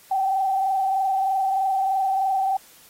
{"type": "tone with frequency modulation", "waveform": "sine", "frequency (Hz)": 772, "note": "G5", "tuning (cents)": -27, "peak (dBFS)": -19, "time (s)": [0.11, 2.57], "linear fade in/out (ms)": 5, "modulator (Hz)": 23.2, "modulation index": 0.84, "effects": ["white hiss -51 dBFS RMS until 2.89 s", "AAC 48 kbps"]}